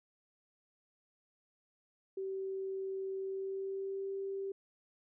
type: tone with pitch glide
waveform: sine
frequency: 384.7 to 390.7 Hz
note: G4 to G4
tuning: -33 to -6 cents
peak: -36 dBFS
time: 2.17-4.52 s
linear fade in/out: 5 ms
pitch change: +27 cents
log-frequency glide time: 3.18-4.12 s
effects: none